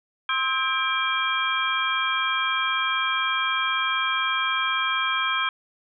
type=tone cluster; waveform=sine; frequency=1052 / 1295 / 1601 / 2358 / 3240 Hz; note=C6 / E6 / G6 / D7 / G#7; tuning=+9 / -31 / +36 / +6 / -43 cents; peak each=-28 dBFS; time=0.29-5.49 s; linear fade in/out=2 ms; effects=none